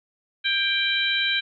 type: harmonic tone with a mistuned harmonic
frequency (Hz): 784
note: G5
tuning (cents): 0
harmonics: 2 / 3 / 4 / 5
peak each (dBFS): -26 / -26 / -26 / -26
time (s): 0.44-1.41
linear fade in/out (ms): 20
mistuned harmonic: 2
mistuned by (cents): +27
effects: none